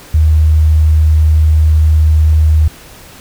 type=tone; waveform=sine; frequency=77.78 Hz; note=D#2; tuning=in tune; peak=-5 dBFS; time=0.14-2.68 s; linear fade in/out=5 ms; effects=pink hiss -36 dBFS RMS until 3.2 s